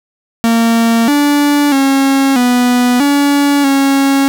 45% pulse tone with pitch steps, 229.8 / 289.9 / 272.1 / 246.4 / 284.8 / 274.5 Hz, A#3 / D4 / C#4 / B3 / C#4 / C#4, -25 / -22 / -32 / -4 / +47 / -17 cents, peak -8 dBFS, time 0.44-4.28 s, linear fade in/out 0 ms, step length 640 ms, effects none

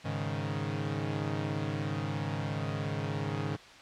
sawtooth chord, Ab suspended fourth, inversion none, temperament equal, 103.83 / 138.59 / 155.56 Hz, Ab2 / Db3 / Eb3, 0 / 0 / 0 cents, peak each -32 dBFS, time 0.04-3.57 s, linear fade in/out 20 ms, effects white hiss -51 dBFS RMS until 3.81 s + low-pass 4000 Hz 12 dB/octave

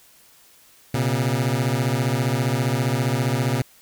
sawtooth beating tone pair, 120 / 135 Hz, B2 / C#3, -49 / -45 cents, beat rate 15 Hz, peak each -18 / -19 dBFS, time 0.94-3.62 s, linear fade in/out 5 ms, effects white hiss -53 dBFS RMS until 3.81 s

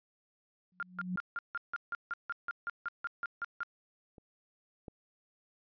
sine tone with exponential growth, 181.6 Hz, F#3, 32 cents flat, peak -30 dBFS, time 0.72-1.16 s, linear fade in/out 2 ms, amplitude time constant 94 ms
sine tone bursts, 1400 Hz, F6, 4 cents sharp, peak -33 dBFS, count 16, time 0.8-3.632 s, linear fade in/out 0 ms, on 27 ms, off 160 ms
clicks, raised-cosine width 2 ms, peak -40 / -31 dBFS, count 2, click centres 4.182 / 4.882 s
effects resampled to 11025 Hz

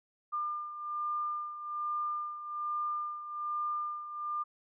sine beating tone pair, 1200 / 1201.2 Hz, D6 / D6, +37 / +39 cents, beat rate 1.2 Hz, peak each -34 / -40 dBFS, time 0.32-4.44 s, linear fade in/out 20 ms, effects none

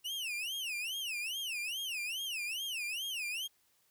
40% pulse tone with vibrato, 2779 Hz, F7, 9 cents flat, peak -35 dBFS, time 0.04-3.48 s, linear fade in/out 20 ms, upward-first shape sine, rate 2.4 Hz, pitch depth 270 cents each way, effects white hiss -72 dBFS RMS until 3.9 s

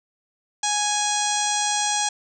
harmonic tone with a mistuned harmonic, 830.6 Hz, G#5, in tune, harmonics 1 / 2 / 3 / 4 / 5 / 6 / 7 / 8 / 9 / 10, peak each -25 / -32 / -34 / -29 / -32 / -36 / -28 / -30 / -31 / -33 dBFS, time 0.63-2.09 s, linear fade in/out 5 ms, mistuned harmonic 10, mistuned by -26 cents, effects none

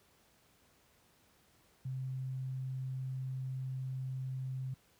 sine tone, 130.81 Hz, C3, in tune, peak -36 dBFS, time 1.85-4.74 s, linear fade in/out 5 ms, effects pink hiss -68 dBFS RMS until 4.99 s + high-pass 60 Hz 12 dB/octave

